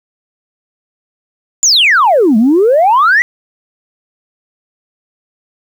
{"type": "exponential two-way sweep", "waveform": "sine", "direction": "down then up", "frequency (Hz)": [7320, 207.7, 2013], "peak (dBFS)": -4, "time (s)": [1.63, 3.22], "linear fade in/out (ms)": 0, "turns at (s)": 2.37, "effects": ["tanh soft clip ceiling -2 dBFS", "7-bit"]}